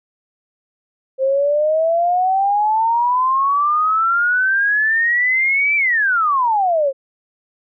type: exponential two-way sweep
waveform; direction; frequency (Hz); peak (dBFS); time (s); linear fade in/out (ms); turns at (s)
sine; up then down; 523.3 to 2349 to 523.3; -13; 1.18-6.93; 50; 5.76
effects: none